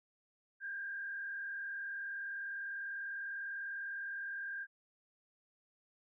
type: tone with frequency modulation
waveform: sine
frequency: 1600 Hz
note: G6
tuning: 35 cents sharp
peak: -39 dBFS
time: 0.6-4.67 s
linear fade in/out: 50 ms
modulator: 40.1 Hz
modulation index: 1
effects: none